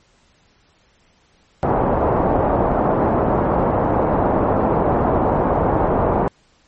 white low-pass noise, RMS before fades -17 dBFS, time 1.63-6.28 s, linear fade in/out 0 ms, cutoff 890 Hz, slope 24 dB/octave, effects pink hiss -57 dBFS RMS until 6.67 s + MP3 32 kbps

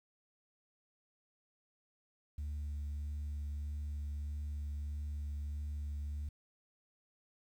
sine tone with vibrato, 73.4 Hz, D2, in tune, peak -35 dBFS, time 2.38-6.29 s, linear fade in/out 5 ms, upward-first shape triangle, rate 1.6 Hz, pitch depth 16 cents each way, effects tanh soft clip ceiling -36 dBFS + 11-bit

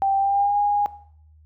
sine tone with pitch glide, 784 to 820.6 Hz, G5 to G#5, 0 to -21 cents, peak -17 dBFS, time 0.02-0.86 s, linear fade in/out 0 ms, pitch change +79 cents, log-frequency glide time 0.18-0.58 s, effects noise-tail reverb RT60 0.6 s tail -17 dB re dry + added 77 Hz sine -49 dBFS peak until 1.45 s

